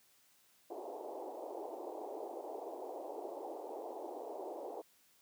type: band-pass noise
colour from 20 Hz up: pink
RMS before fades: -45 dBFS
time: 0.7-4.82 s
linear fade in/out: 10 ms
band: 330 to 870 Hz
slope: 48 dB/octave
effects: white hiss -69 dBFS RMS until 5.21 s + high-pass 100 Hz 12 dB/octave